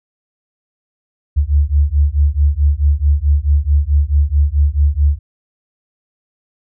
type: beating tone pair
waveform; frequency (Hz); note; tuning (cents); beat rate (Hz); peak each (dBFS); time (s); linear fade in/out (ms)
sine; 70.4 / 75; C#2 / D2; +27 / +37; 4.6; -13; 1.36-5.19; 20
effects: none